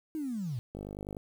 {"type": "linear sweep", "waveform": "sine", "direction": "down", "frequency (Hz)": [322.1, 110], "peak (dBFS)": -32, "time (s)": [0.15, 0.59], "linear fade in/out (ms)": 0}
{"type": "click train", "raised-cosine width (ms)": 2, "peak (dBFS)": -27, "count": 22, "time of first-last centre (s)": [0.75, 1.168], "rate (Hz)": 50.2}
{"effects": ["9-bit"]}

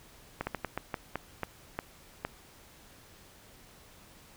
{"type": "slowing click train", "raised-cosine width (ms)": 0.5, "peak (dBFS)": -17, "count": 10, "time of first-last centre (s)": [0.41, 2.25], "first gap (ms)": 60, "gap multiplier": 1.29, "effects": ["pink hiss -56 dBFS RMS until 4.36 s"]}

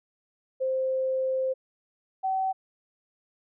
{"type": "tone pair in turn", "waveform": "sine", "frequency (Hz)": [523.3, 762.6], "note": ["C5", "G5"], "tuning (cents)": [0, -48], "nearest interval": "perfect fifth", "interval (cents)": 652, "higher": "second", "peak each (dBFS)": -24, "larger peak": "neither", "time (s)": [[0.6, 1.54], [2.23, 2.53]], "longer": "first", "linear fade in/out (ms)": 20, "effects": []}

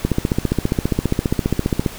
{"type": "click train", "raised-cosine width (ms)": 3, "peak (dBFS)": -3, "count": 28, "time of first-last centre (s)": [0.05, 1.862], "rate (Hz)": 14.9, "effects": ["pink hiss -35 dBFS RMS until 1.98 s"]}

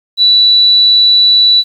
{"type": "tone", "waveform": "sine", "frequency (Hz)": 3951, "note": "B7", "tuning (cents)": 0, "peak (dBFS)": -4, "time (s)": [0.17, 1.64], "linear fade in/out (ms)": 50, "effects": ["7-bit"]}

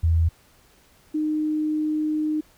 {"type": "tone pair in turn", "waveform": "sine", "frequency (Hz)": [82.3, 306.9], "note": ["E2", "D#4"], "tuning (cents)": [-2, -24], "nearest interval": "octave + major seventh", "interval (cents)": 2278, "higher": "second", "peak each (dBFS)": [-16, -21], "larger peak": "first", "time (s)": [[0.03, 0.29], [1.14, 2.41]], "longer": "second", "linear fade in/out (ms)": 10, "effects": ["pink hiss -57 dBFS RMS until 2.57 s"]}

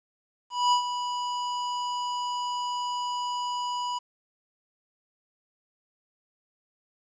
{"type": "tone with ADSR envelope", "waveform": "square", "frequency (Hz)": 981, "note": "B5", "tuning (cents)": -12, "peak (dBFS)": -19, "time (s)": [0.5, 3.99], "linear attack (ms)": 220, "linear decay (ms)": 98, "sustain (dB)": -10, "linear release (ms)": 12, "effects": ["resampled to 16000 Hz", "10-bit"]}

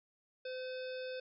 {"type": "harmonic tone with a mistuned harmonic", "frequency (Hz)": 512, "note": "C5", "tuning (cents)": -38, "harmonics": [1, 3, 5, 7, 9, 10], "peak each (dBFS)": [-40, -50, -52, -54, -57, -57], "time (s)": [0.45, 1.2], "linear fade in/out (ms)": 5, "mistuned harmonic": 9, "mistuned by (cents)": -59, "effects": []}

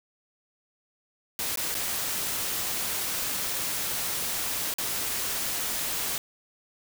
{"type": "noise with dropouts", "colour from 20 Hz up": "white", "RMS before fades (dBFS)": -30, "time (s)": [1.39, 6.18], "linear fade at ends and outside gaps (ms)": 1, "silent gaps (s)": [[1.558, 1.573], [1.744, 1.75], [4.739, 4.784]], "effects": []}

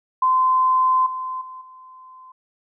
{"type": "tone with level steps", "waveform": "sine", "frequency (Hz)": 1031, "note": "C6", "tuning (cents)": -26, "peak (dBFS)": [-14, -25, -34, -41], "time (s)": [0.22, 2.32], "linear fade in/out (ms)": 5, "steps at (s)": [1.06, 1.41, 1.61], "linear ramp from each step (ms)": 5, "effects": []}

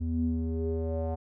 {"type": "tone with low-pass filter sweep", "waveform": "square", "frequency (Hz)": 81, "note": "E2", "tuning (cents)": -30, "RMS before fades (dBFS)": -30, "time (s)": [0, 1.16], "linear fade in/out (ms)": 20, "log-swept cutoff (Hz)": [190, 700], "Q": 5.1, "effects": []}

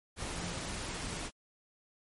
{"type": "tone in noise", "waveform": "sine", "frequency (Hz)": 174.61, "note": "F3", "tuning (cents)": 0, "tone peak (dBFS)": -42, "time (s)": [0.31, 0.57], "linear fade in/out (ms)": 50, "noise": "pink", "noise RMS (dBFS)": -39, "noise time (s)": [0.16, 1.31], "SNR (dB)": -6, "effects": ["MP3 48 kbps"]}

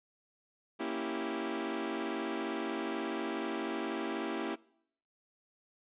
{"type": "chord", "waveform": "sawtooth", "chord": "A# diminished seventh", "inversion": "none", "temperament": "equal", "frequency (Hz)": [233.1, 277.2, 329.6, 392], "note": ["A#3", "C#4", "E4", "G4"], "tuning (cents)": [0, 0, 0, 0], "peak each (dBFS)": [-37, -37, -34, -36], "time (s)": [0.79, 4.56], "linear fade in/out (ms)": 20, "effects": ["noise-tail reverb RT60 0.7 s tail -23 dB re dry", "resampled to 8000 Hz"]}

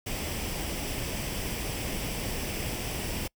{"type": "noise with comb filter", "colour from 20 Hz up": "pink", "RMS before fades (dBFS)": -33, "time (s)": [0.06, 3.28], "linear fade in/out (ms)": 10, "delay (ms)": 0.37, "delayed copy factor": 0.5, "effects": ["noise-tail reverb RT60 0.1 s tail -26 dB re dry"]}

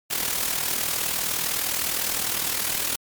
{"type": "noise with amplitude modulation", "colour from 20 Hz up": "white", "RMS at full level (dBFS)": -23, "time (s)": [0.1, 2.96], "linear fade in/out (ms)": 10, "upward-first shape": "sine", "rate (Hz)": 39.7, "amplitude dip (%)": 60, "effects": ["MP3 96 kbps"]}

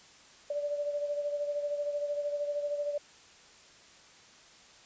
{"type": "beating tone pair", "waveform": "sine", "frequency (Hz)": [581, 594], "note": ["D5", "D5"], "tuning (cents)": [-19, 20], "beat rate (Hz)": 13, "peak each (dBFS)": [-31, -39], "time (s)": [0.5, 2.98], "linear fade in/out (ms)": 5, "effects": ["white hiss -56 dBFS RMS until 4.85 s", "resampled to 16000 Hz"]}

